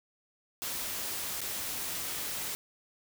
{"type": "noise with dropouts", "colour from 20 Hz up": "white", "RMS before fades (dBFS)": -36, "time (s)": [0.62, 2.55], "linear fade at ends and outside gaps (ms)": 0, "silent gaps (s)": [1.406, 1.415], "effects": []}